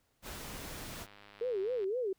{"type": "noise", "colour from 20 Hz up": "pink", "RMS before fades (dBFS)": -44, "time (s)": [0.22, 1.07], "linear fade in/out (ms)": 50}
{"type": "click train", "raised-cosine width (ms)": 0.3, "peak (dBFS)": -38, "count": 94, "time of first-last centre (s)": [0.93, 1.842], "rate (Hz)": 102}
{"type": "tone with vibrato", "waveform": "sine", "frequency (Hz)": 440, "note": "A4", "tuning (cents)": 0, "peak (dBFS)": -31, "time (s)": [1.41, 2.13], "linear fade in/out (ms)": 5, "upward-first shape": "sine", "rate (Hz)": 3.9, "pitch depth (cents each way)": 260}
{"effects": ["pink hiss -75 dBFS RMS until 2.18 s"]}